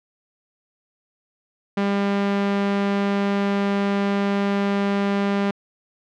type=tone; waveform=sawtooth; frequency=199.9 Hz; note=G3; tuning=34 cents sharp; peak=-15 dBFS; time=1.77-5.51 s; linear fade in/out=5 ms; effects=low-pass 3000 Hz 12 dB/octave